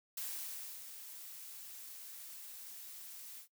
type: noise with ADSR envelope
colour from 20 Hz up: blue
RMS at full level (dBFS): -41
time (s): 0.17-3.48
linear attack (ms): 4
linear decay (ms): 640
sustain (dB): -9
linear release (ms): 100
effects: noise-tail reverb RT60 0.1 s tail -20 dB re dry